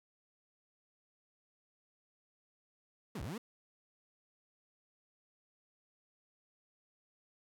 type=linear two-way sweep; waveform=30% pulse; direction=down then up; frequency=250 to 52.7 to 250 Hz; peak=-37 dBFS; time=3.15-3.38 s; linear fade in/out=5 ms; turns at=3.22 s; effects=none